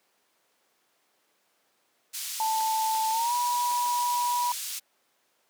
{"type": "band-pass noise", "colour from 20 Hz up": "pink", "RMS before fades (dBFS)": -35, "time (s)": [2.13, 4.8], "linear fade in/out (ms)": 20, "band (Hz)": [4200, 16000], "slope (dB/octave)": 12}
{"type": "tone with pitch glide", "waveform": "sine", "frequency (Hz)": [882, 973], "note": ["A5", "B5"], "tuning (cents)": [4, -26], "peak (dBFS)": -24, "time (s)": [2.4, 4.52], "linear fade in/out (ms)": 2, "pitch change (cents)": 170, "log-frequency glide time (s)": [3.11, 3.33]}
{"type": "clicks", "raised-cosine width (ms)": 0.5, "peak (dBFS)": -28, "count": 5, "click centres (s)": [2.607, 2.951, 3.108, 3.714, 3.862]}
{"effects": ["pink hiss -69 dBFS RMS until 5.49 s", "high-pass 400 Hz 12 dB/octave"]}